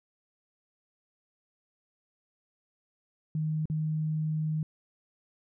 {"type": "tone with dropouts", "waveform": "sine", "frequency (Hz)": 155.56, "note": "D#3", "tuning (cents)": 0, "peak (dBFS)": -27, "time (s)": [3.35, 4.63], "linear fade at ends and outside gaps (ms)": 2, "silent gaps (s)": [3.656, 3.699], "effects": []}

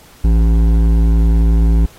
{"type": "tone with hard clipping", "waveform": "sine", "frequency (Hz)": 55.6, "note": "A1", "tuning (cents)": 19, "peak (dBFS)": -10, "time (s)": [0.24, 1.86], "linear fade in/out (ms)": 5, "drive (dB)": 11, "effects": ["pink hiss -44 dBFS RMS until 1.98 s", "AAC 48 kbps"]}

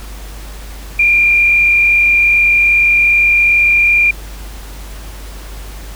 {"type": "tone with frequency modulation", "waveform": "sine", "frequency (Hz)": 2398, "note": "D7", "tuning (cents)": 36, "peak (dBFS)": -7, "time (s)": [0.99, 4.11], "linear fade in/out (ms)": 5, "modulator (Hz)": 42.5, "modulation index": 1, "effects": ["added 50 Hz sine -27 dBFS peak until 5.95 s", "pink hiss -35 dBFS RMS until 5.95 s"]}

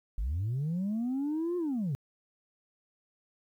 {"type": "linear two-way sweep", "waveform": "sine", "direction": "up then down", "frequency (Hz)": [44.34, 360.4, 124.2], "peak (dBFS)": -27, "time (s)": [0.18, 1.95], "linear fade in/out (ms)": 0, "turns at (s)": 1.57, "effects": ["tanh soft clip ceiling -27 dBFS", "11-bit"]}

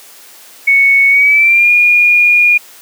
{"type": "tone with pitch glide", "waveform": "sine", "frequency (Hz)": [2217, 2432], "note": ["C#7", "D#7"], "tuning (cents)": [0, -40], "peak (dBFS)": -5, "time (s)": [0.67, 2.58], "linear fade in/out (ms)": 10, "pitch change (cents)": 160, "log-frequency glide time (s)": [1.09, 1.71], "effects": ["white hiss -38 dBFS RMS until 2.81 s", "high-pass 300 Hz 12 dB/octave"]}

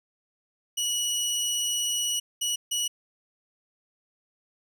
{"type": "tone bursts at uneven times", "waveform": "20% pulse", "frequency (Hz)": 2929, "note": "F#7", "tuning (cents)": -18, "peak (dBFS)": -20, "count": 3, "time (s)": [[0.77, 2.2], [2.41, 2.56], [2.71, 2.88]], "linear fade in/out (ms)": 10, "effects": []}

